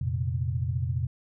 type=chord; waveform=sine; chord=F suspended fourth; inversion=none; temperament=just; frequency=87.31 / 116.41 / 130.96 Hz; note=F2 / Bb2 / C3; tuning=0 / -2 / +2 cents; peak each=-30 dBFS; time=0.01-1.07 s; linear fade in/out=5 ms; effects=none